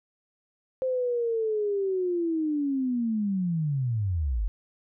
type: linear sweep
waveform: sine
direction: down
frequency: 523.3 to 43.65 Hz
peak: -24 dBFS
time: 0.82-4.48 s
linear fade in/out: 0 ms
effects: none